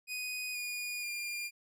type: tone with pitch steps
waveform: sawtooth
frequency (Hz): 2489 / 2446 / 2404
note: D#7 / D#7 / D7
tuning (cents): 0 / -30 / +40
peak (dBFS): -33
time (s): 0.07-1.51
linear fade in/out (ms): 50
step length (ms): 480
effects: none